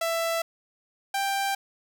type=tone pair in turn; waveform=sawtooth; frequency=664 / 788.1 Hz; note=E5 / G5; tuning=+12 / +9 cents; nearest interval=minor third; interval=297 cents; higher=second; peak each=-21 dBFS; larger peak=neither; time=0.01-0.42 / 1.14-1.55 s; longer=neither; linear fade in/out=5 ms; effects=none